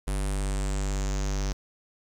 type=tone with low-pass filter sweep; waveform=square; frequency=49 Hz; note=G1; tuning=in tune; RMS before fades=-28 dBFS; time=0.07-1.53 s; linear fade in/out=10 ms; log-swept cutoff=9900 to 5900 Hz; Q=5.3; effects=8-bit